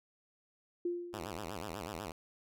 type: tone with exponential decay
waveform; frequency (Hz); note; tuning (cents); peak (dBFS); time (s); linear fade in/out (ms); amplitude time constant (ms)
sine; 349.2; F4; 0; -30; 0.85-1.54; 5; 150
type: tone with vibrato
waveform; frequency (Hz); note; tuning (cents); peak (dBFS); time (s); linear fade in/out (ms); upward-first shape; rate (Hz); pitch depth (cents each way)
5% pulse; 92.5; F#2; 0; -29; 1.13-2.12; 5; sine; 8.1; 280
effects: none